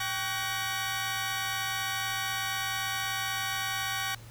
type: tone cluster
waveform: 20% pulse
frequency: 781 / 1127 / 1486 / 1887 Hz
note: G5 / C#6 / F#6 / A#6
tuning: -7 / +28 / +7 / +21 cents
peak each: -31 dBFS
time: 0-4.15 s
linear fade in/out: 5 ms
effects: added 114 Hz sine -46 dBFS peak until 4.3 s + pink hiss -53 dBFS RMS until 4.3 s